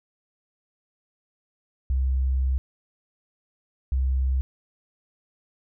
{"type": "tone pair in turn", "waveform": "sine", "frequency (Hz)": [65.41, 65.41], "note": ["C2", "C2"], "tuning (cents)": [0, 0], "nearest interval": "unison", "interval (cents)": 0, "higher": "neither", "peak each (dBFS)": -20, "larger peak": "neither", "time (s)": [[1.9, 2.58], [3.92, 4.41]], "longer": "first", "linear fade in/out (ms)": 0, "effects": []}